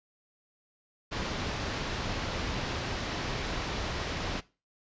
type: low-pass noise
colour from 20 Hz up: pink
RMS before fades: -34 dBFS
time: 1.11-4.41 s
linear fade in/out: 20 ms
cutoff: 5500 Hz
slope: 24 dB/octave
effects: noise-tail reverb RT60 0.3 s tail -19 dB re dry + resampled to 16000 Hz